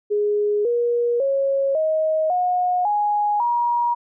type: tone with pitch steps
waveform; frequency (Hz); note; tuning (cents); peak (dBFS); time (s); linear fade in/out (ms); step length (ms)
sine; 415.2 / 476.9 / 547.9 / 629.3 / 722.9 / 830.4 / 953.9; G#4 / A#4 / C#5 / D#5 / F#5 / G#5 / A#5; 0 / +39 / -20 / +19 / -40 / 0 / +40; -17; 0.1-3.95; 20; 550
effects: none